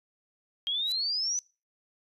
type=exponential sweep; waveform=sine; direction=up; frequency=3210 to 6070 Hz; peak=-27 dBFS; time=0.67-1.39 s; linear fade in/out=0 ms
type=noise with exponential growth; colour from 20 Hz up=blue; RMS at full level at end=-38 dBFS; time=0.8-0.92 s; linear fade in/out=0 ms; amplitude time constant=24 ms
effects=noise-tail reverb RT60 0.3 s tail -23 dB re dry + resampled to 32000 Hz